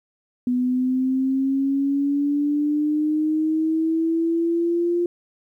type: linear sweep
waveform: sine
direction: up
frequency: 246.9 to 349.2 Hz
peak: -18 dBFS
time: 0.47-5.06 s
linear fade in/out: 2 ms
effects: 10-bit